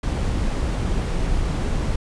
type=noise; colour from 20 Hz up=brown; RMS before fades=-22 dBFS; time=0.03-1.96 s; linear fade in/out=5 ms; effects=resampled to 22050 Hz